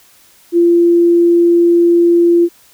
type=tone; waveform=sine; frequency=343.2 Hz; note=F4; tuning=30 cents flat; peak=-6 dBFS; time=0.52-2.49 s; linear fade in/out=50 ms; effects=white hiss -47 dBFS RMS until 2.73 s